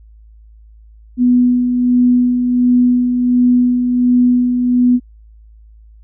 sine tone with tremolo, 246.9 Hz, B3, in tune, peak -7 dBFS, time 1.17-5 s, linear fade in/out 50 ms, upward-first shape sine, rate 1.4 Hz, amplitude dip 45%, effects added 54 Hz sine -39 dBFS peak until 6.03 s

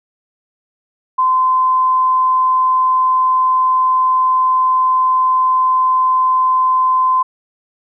sine tone, 1030 Hz, C6, 28 cents flat, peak -10 dBFS, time 1.18-7.23 s, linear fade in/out 10 ms, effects none

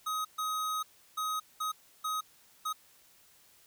square tone bursts at uneven times, 1260 Hz, D#6, 21 cents sharp, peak -32 dBFS, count 6, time 0.06-0.25 / 0.38-0.83 / 1.17-1.4 / 1.6-1.72 / 2.04-2.21 / 2.65-2.73 s, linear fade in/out 10 ms, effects white hiss -62 dBFS RMS until 3.66 s

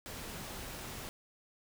pink noise, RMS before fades -44 dBFS, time 0.06-1.09 s, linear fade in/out 0 ms, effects none

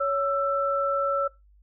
sine tone pair together, 558.5 / 1331 Hz, C#5 / E6, +13 / +16 cents, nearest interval octave + minor third, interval 1503 cents, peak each -25 dBFS, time 0-1.28 s, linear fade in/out 10 ms, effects noise-tail reverb RT60 0.2 s tail -19 dB re dry + added 50 Hz sine -54 dBFS peak until 1.62 s

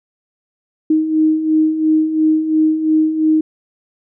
sine beating tone pair, 310.8 / 313.7 Hz, D#4 / D#4, -2 / +14 cents, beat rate 2.9 Hz, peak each -19 / -12 dBFS, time 0.9-3.41 s, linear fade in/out 5 ms, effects none

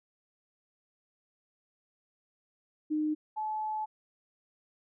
sine tone pair in turn, 305.8 / 861.7 Hz, D#4 / A5, -30 / -36 cents, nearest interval octave + tritone, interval 1794 cents, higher second, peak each -27 / -31 dBFS, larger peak first, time 2.9-3.15 / 3.36-3.86 s, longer second, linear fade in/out 20 ms, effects none

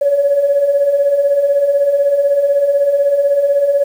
sine beating tone pair, 551 / 567 Hz, C#5 / C#5, -11 / +39 cents, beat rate 16 Hz, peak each -18 / -10 dBFS, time 0.01-3.84 s, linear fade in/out 10 ms, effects tanh soft clip ceiling -3 dBFS + 7-bit

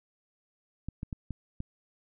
clicks, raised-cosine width 5 ms, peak -23 dBFS, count 5, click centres 0.886 / 1.031 / 1.128 / 1.307 / 1.604 s, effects none

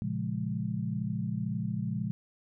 sine chord, Bb minor seventh, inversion none, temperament equal, 116.54 / 138.59 / 174.61 / 207.7 Hz, Bb2 / Db3 / F3 / Ab3, 0 / 0 / 0 / 0 cents, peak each -35 / -37 / -35 / -35 dBFS, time 0.02-2.11 s, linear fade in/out 0 ms, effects none

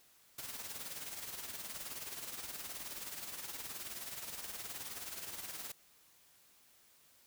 white noise with tremolo, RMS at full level -43 dBFS, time 0.38-5.72 s, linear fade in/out 5 ms, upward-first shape sine, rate 19 Hz, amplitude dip 55%, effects white hiss -66 dBFS RMS until 7.26 s

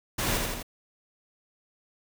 pink noise with echo, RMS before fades -28 dBFS, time 0.18-0.38 s, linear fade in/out 10 ms, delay 83 ms, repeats 3, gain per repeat -3 dB, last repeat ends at 0.629 s, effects none

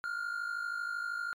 triangle tone pair together, 1396.9 / 1449.7 Hz, F6 / F#6, 0 / -36 cents, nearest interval minor second, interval 64 cents, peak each -33 / -38 dBFS, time 0.04-1.33 s, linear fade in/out 0 ms, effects MP3 96 kbps

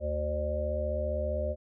harmonic tone with a mistuned harmonic, 75.1 Hz, D2, 39 cents sharp, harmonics 1 / 3 / 5 / 7 / 8, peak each -32 / -42 / -43 / -36 / -32 dBFS, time 0-1.56 s, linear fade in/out 50 ms, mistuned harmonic 5, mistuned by -18 cents, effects none

